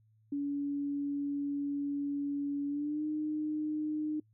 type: tone with pitch glide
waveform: sine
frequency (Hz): 284.6 to 305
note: C#4 to D#4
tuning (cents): +46 to -34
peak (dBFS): -31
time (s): 0.32-4.2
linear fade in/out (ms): 5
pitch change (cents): +120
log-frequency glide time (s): 2.68-3.04
effects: noise-tail reverb RT60 0.1 s tail -25 dB re dry + added 109 Hz sine -64 dBFS peak until 4.33 s